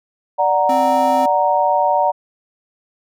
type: chord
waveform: sine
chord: D augmented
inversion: none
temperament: equal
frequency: 587.3 / 740 / 932.3 Hz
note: D5 / F#5 / A#5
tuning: 0 / 0 / 0 cents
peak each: -18 / -17 / -16 dBFS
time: 0.38-2.12 s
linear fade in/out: 20 ms
type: tone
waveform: square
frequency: 261.6 Hz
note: C4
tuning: in tune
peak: -22 dBFS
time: 0.69-1.26 s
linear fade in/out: 5 ms
effects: none